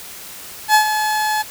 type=tone with ADSR envelope; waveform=30% pulse; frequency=856 Hz; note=A5; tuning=48 cents flat; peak=-5 dBFS; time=0.68-1.43 s; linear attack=64 ms; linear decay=96 ms; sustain=-9 dB; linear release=19 ms; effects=white hiss -35 dBFS RMS until 1.5 s